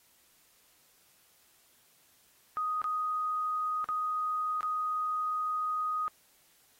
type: tone with dropouts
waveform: sine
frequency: 1247 Hz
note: D#6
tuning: 3 cents sharp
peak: -29 dBFS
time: 2.57-6.08 s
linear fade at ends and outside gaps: 0 ms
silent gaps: 2.817-2.842 / 3.843-3.888 / 4.608-4.63 s
effects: white hiss -65 dBFS RMS until 6.79 s + AAC 48 kbps